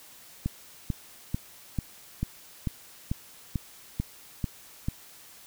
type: click train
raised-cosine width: 5 ms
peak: -15 dBFS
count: 11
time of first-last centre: 0.46-4.885 s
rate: 2.26 Hz
effects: white hiss -51 dBFS RMS until 5.46 s